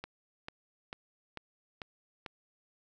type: click train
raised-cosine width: 0.3 ms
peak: -24 dBFS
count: 6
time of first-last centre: 0.04-2.262 s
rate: 2.25 Hz
effects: none